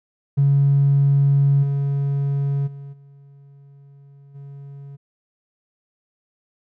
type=tone with level steps; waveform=triangle; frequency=140 Hz; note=C#3; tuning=18 cents sharp; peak=-9 / -16 / -31 / -42 / -33 dBFS; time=0.37-4.97 s; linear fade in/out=20 ms; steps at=1.62 / 2.66 / 2.92 / 4.34 s; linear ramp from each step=20 ms; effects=tanh soft clip ceiling -10 dBFS